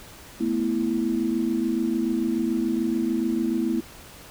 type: chord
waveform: sine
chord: A suspended second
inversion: none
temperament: equal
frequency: 220 / 246.9 / 329.6 Hz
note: A3 / B3 / E4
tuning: 0 / 0 / 0 cents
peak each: -27 / -26 / -25 dBFS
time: 0.4-3.81 s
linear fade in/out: 10 ms
effects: pink hiss -45 dBFS RMS until 4.3 s